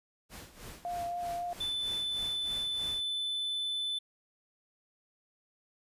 pink noise with tremolo, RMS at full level -46 dBFS, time 0.29-3.04 s, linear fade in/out 50 ms, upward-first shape sine, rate 3.2 Hz, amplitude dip 75%
sine tone with vibrato, 698.5 Hz, F5, in tune, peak -33 dBFS, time 0.85-1.53 s, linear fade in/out 0 ms, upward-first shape triangle, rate 3.7 Hz, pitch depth 19 cents each way
triangle tone, 3511 Hz, A7, 4 cents flat, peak -30 dBFS, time 1.6-3.99 s, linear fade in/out 10 ms
effects resampled to 32000 Hz

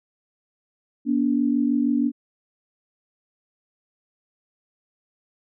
sine tone pair together, 240.8 / 287.1 Hz, B3 / D4, -44 / -39 cents, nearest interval minor third, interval 305 cents, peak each -21 dBFS, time 1.05-2.12 s, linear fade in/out 50 ms, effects none

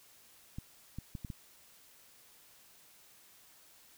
clicks, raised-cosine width 5 ms, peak -28 dBFS, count 5, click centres 0.585 / 0.986 / 1.152 / 1.248 / 1.302 s, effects white hiss -61 dBFS RMS until 3.97 s

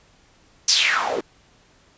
white noise with band-pass filter sweep, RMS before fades -20 dBFS, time 0.68-1.21 s, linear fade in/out 5 ms, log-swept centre 5900 to 370 Hz, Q 4.3, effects pink hiss -56 dBFS RMS until 1.97 s + resampled to 16000 Hz

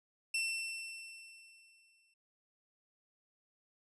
sawtooth tone with exponential decay, 2690 Hz, E7, 34 cents sharp, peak -28 dBFS, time 0.34-2.14 s, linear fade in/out 5 ms, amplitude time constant 390 ms, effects resampled to 24000 Hz

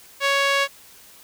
sawtooth tone with band-pass filter, 556 Hz, C#5, 5 cents sharp, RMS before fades -20 dBFS, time 0.2-0.68 s, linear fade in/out 50 ms, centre 2400 Hz, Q 0.84, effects white hiss -48 dBFS RMS until 1.23 s

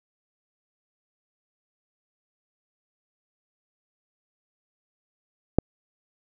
click, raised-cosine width 2 ms, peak -3 dBFS, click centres 5.586 s, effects none

